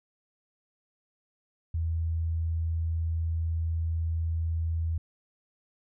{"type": "tone", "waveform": "sine", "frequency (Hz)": 82, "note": "E2", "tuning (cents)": -9, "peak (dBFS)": -26, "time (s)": [1.74, 4.98], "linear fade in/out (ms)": 5, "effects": []}